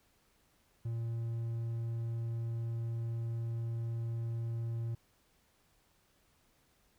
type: tone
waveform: triangle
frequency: 115.5 Hz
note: A#2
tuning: 16 cents flat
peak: -32 dBFS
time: 0.85-4.95 s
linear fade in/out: 5 ms
effects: pink hiss -71 dBFS RMS until 6.98 s